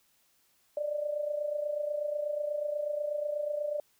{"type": "tone with amplitude modulation", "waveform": "sine", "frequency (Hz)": 592, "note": "D5", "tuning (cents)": 14, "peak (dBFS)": -27, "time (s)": [0.77, 3.8], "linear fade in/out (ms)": 2, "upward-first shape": "sine", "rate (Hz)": 28.2, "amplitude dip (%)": 65, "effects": ["white hiss -69 dBFS RMS until 3.99 s"]}